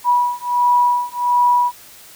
sine beating tone pair, 974 / 975.4 Hz, B5 / B5, -24 / -22 cents, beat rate 1.4 Hz, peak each -16 dBFS, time 0.04-1.72 s, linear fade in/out 50 ms, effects white hiss -42 dBFS RMS until 2.15 s

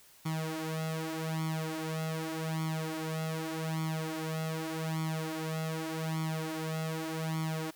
sawtooth tone with flanger, 159.4 Hz, D#3, 42 cents sharp, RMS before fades -35 dBFS, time 0.25-7.71 s, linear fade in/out 10 ms, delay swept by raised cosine 0.9 to 4.8 ms, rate 0.84 Hz, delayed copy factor +0.85, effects white hiss -59 dBFS RMS until 7.75 s

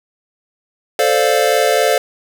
square chord, D minor seventh, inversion second, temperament equal, 440 / 523.3 / 587.3 / 698.5 Hz, A4 / C5 / D5 / F5, 0 / 0 / 0 / 0 cents, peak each -18 dBFS, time 0.99-1.98 s, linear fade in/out 2 ms, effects none

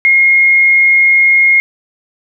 sine tone, 2146 Hz, C7, 43 cents sharp, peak -5 dBFS, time 0.05-1.6 s, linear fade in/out 0 ms, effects none

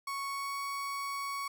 35% pulse tone with pitch glide, 1108.7 to 1116.4 Hz, C#6 to C#6, 0 to +12 cents, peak -33 dBFS, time 0.07-1.48 s, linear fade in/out 5 ms, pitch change +12 cents, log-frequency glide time 0.27-0.61 s, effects none

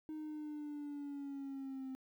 triangle linear sweep, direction down, 311.1 to 261.8 Hz, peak -39 dBFS, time 0.09-1.95 s, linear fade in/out 0 ms, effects tanh soft clip ceiling -36 dBFS + 12-bit

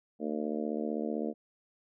harmonic tone, 75.7 Hz, D#2, 47 cents flat, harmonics 3 / 4 / 5 / 6 / 7 / 8 / 9, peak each -35 / -37 / -41 / -38 / -42 / -42 / -45 dBFS, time 0.19-1.34 s, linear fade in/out 50 ms, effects none

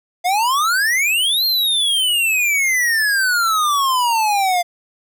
square exponential two-way sweep, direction up then down, 693 to 4253 to 693 Hz, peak -15 dBFS, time 0.24-4.63 s, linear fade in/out 20 ms, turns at 1.45 s, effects none

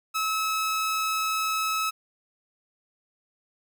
sawtooth tone, 1294 Hz, E6, 32 cents flat, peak -21 dBFS, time 0.14-1.91 s, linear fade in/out 20 ms, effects none

